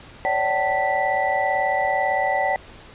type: tone cluster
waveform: sine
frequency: 547 / 585 / 764 / 879 / 1969 Hz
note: C#5 / D5 / G5 / A5 / B6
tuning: -23 / -7 / -45 / -2 / -6 cents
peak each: -29 / -26 / -22 / -27 / -25 dBFS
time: 0.25-2.56 s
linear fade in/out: 0 ms
effects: pink hiss -44 dBFS RMS until 2.94 s + resampled to 8000 Hz